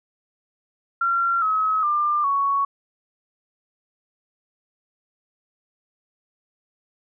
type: tone with pitch steps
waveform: sine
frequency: 1372 / 1280.1 / 1194.4 / 1114.4 Hz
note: F6 / D#6 / D6 / C#6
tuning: -31 / +49 / +29 / +9 cents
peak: -18 dBFS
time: 1.01-2.65 s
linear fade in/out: 5 ms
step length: 410 ms
effects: none